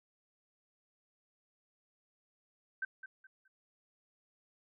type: tone with echo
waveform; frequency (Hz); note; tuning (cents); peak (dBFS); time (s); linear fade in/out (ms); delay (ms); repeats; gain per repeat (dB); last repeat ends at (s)
sine; 1546; G6; -24; -33; 2.82-2.85; 5; 210; 3; -11; 3.48
effects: none